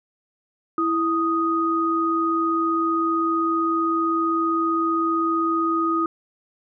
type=tone pair together; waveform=sine; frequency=329.5 / 1245 Hz; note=E4 / D#6; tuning=-1 / +1 cents; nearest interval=octave + major seventh; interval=2302 cents; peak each=-22 / -21 dBFS; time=0.78-6.06 s; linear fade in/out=2 ms; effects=none

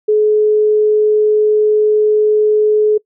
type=tone; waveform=sine; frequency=425.6 Hz; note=G#4; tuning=42 cents sharp; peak=-8 dBFS; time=0.08-2.98 s; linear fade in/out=10 ms; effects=noise-tail reverb RT60 0.1 s tail -23 dB re dry

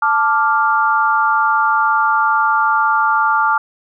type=chord; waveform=sine; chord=D minor; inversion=second; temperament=equal; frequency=880 / 1174.7 / 1396.9 Hz; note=A5 / D6 / F6; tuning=0 / 0 / 0 cents; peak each=-16 dBFS; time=0.02-3.58 s; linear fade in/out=5 ms; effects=none

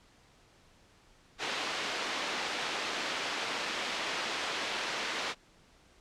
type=band-pass noise; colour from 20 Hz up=white; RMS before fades=-35 dBFS; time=1.38-5.35 s; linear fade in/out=50 ms; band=270 to 3500 Hz; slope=12 dB/octave; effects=pink hiss -62 dBFS RMS until 6 s + low-pass 7000 Hz 12 dB/octave

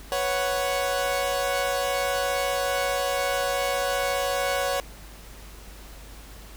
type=chord; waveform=sawtooth; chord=B suspended second; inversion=none; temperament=equal; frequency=493.9 / 554.4 / 740 Hz; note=B4 / C#5 / F#5; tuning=0 / 0 / 0 cents; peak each=-28 / -22 / -25 dBFS; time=0.12-4.8 s; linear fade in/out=0 ms; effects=added 50 Hz sine -43 dBFS peak until 6.56 s + pink hiss -47 dBFS RMS until 6.56 s

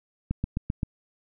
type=click train; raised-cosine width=5 ms; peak=-14 dBFS; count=5; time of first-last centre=0.31-0.832 s; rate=7.67 Hz; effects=none

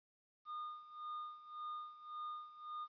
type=tone with tremolo; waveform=triangle; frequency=1221 Hz; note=D#6; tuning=33 cents flat; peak=-40 dBFS; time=0.45-2.88 s; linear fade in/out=50 ms; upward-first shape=sine; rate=1.8 Hz; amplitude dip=80%; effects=resampled to 11025 Hz + 13-bit

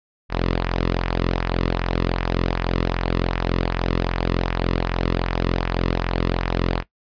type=tone with flanger; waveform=sawtooth; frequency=43.54 Hz; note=F1; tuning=5 cents flat; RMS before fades=-22 dBFS; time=0.29-6.84 s; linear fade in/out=50 ms; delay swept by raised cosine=0.22 to 1.32 ms; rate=2.6 Hz; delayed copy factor=-0.55; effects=noise-tail reverb RT60 0.1 s tail -17 dB re dry + resampled to 11025 Hz

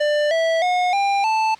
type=tone with pitch steps; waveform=square; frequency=594 / 655.3 / 722.9 / 797.5 / 879.8 Hz; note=D5 / E5 / F#5 / G5 / A5; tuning=+20 / -10 / -40 / +30 / 0 cents; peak=-17 dBFS; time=0-1.55 s; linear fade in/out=10 ms; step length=310 ms; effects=white hiss -45 dBFS RMS until 1.59 s + low-pass 4000 Hz 12 dB/octave

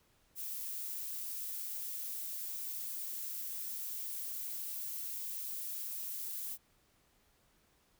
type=noise; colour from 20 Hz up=violet; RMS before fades=-41 dBFS; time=0.35-6.58 s; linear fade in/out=50 ms; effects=pink hiss -71 dBFS RMS until 7.99 s

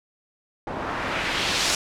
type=noise with low-pass filter sweep; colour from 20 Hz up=white; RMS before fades=-26 dBFS; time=0.67-1.75 s; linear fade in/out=2 ms; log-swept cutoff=800 to 6300 Hz; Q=1.1; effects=none

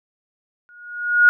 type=tone with exponential growth; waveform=sine; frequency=1442 Hz; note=F#6; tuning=45 cents flat; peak=-6 dBFS; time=0.69-1.29 s; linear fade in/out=0 ms; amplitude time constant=130 ms; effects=none

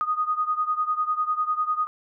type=beating tone pair; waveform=sine; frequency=1238 / 1248 Hz; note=D#6 / D#6; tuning=-9 / +5 cents; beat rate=10 Hz; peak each=-24 / -27 dBFS; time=0.01-1.87 s; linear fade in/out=0 ms; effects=none

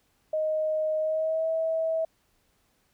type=tone with pitch glide; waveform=sine; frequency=623 to 647.2 Hz; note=D#5 to E5; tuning=+2 to -32 cents; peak=-24 dBFS; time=0.33-2.05 s; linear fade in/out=5 ms; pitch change=+66 cents; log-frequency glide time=0.99-1.48 s; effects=pink hiss -69 dBFS RMS until 2.93 s

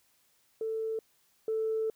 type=tone pair in turn; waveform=sine; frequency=443.7 / 441.4 Hz; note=A4 / A4; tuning=+14 / +5 cents; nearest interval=unison; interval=9 cents; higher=first; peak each=-30 / -27 dBFS; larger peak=second; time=0.61-0.99 / 1.48-1.9 s; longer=second; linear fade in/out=2 ms; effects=tanh soft clip ceiling -23 dBFS + white hiss -69 dBFS RMS until 1.95 s

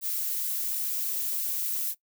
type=noise; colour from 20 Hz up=violet; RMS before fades=-30 dBFS; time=0.01-1.95 s; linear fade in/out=50 ms; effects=noise-tail reverb RT60 0.1 s tail -19 dB re dry

